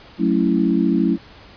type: chord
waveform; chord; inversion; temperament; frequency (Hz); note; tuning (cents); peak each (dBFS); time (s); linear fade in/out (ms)
sine; F# minor seventh; none; equal; 185 / 220 / 277.2 / 329.6; F#3 / A3 / C#4 / E4; 0 / 0 / 0 / 0; -20; 0.18-1.18; 50
effects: pink hiss -44 dBFS RMS until 1.56 s + resampled to 11025 Hz